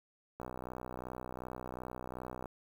click train, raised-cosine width 1 ms, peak -28 dBFS, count 130, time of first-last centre 0.4-2.457 s, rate 62.7 Hz, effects 9-bit

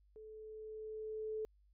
sine tone with level ramp, 434.2 Hz, A4, 23 cents flat, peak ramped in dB -51 to -37 dBFS, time 0.16-1.45 s, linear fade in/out 0 ms, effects added 50 Hz sine -66 dBFS peak until 1.73 s

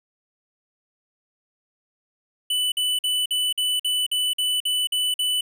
square tone bursts, 2985 Hz, F#7, 15 cents sharp, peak -21 dBFS, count 11, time 2.5-5.41 s, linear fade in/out 5 ms, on 220 ms, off 49 ms, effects none

